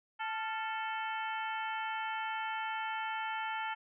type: harmonic tone with a mistuned harmonic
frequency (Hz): 440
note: A4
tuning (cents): 0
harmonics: 2 / 3 / 4 / 5 / 6 / 7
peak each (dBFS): -37 / -41 / -43 / -45 / -47 / -48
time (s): 0.19-3.75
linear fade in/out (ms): 20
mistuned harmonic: 3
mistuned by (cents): +80
effects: none